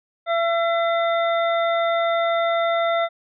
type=harmonic tone with a mistuned harmonic; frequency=674 Hz; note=E5; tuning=38 cents sharp; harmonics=1 / 2 / 3 / 5; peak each=-19 / -25 / -29 / -33 dBFS; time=0.26-3.09 s; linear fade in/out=50 ms; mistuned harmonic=5; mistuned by=+120 cents; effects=none